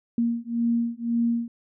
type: beating tone pair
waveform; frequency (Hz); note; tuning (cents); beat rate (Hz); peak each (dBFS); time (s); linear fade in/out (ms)
sine; 233.1 / 235; A#3 / A#3; 0 / +14; 1.9; -25; 0.18-1.48; 2
effects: none